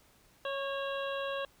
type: harmonic tone with a mistuned harmonic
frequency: 552 Hz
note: C#5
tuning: 7 cents flat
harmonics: 1 / 2 / 3 / 5 / 6 / 7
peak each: -35 / -40 / -42 / -44 / -46 / -49 dBFS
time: 0.45-1.45 s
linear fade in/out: 2 ms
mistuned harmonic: 3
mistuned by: -28 cents
effects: pink hiss -64 dBFS RMS until 1.6 s